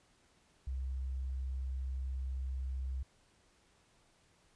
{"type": "tone", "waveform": "sine", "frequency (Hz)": 65.4, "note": "C2", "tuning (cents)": 0, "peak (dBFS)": -35, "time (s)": [0.67, 3.03], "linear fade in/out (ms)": 5, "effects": ["pink hiss -69 dBFS RMS until 4.55 s", "resampled to 22050 Hz"]}